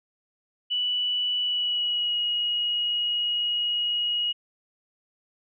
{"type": "tone with pitch glide", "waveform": "sine", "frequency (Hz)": [2960, 2894], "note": ["F#7", "F#7"], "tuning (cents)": [0, -39], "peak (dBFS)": -23, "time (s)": [0.7, 4.33], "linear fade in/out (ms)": 20, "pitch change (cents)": -39, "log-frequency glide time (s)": [1.4, 2.19], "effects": []}